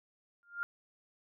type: tone with exponential growth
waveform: sine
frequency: 1402 Hz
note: F6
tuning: 6 cents sharp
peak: -29 dBFS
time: 0.43-0.63 s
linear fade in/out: 0 ms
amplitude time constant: 42 ms
effects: none